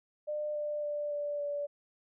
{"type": "tone with pitch steps", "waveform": "sine", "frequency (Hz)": [600, 594.5, 589, 583.6, 578.2], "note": ["D5", "D5", "D5", "D5", "D5"], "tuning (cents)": [37, 21, 5, -11, -27], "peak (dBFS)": -32, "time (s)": [0.27, 1.67], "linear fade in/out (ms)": 20, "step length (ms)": 280, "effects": []}